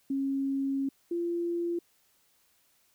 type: tone pair in turn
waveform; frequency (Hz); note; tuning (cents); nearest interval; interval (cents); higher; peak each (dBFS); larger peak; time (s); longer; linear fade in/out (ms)
sine; 272.8 / 343.3; C#4 / F4; -28 / -30; major third; 398; second; -27 / -28; first; 0.1-0.89 / 1.11-1.79; first; 5
effects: white hiss -68 dBFS RMS until 2.94 s